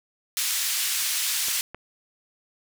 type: band-pass noise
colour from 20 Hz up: white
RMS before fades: -26 dBFS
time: 0.37-1.61 s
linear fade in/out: 0 ms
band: 2000 to 12000 Hz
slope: 12 dB/octave
type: clicks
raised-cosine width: 0.5 ms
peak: -22 dBFS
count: 2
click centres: 1.484 / 1.746 s
effects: none